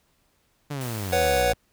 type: exponential sweep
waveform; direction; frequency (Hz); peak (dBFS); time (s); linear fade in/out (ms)
sawtooth; down; 150 to 53.9; -25; 0.7-1.54; 10
type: noise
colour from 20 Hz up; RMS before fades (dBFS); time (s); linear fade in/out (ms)
white; -39; 0.81-1.42; 0
type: chord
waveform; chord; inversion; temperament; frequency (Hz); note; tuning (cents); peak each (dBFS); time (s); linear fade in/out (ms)
square; B suspended second; none; just; 493.9 / 555.6 / 740.8; B4 / C#5 / F#5; 0 / +4 / +2; -25; 1.12-1.53; 10
effects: pink hiss -67 dBFS RMS until 1.72 s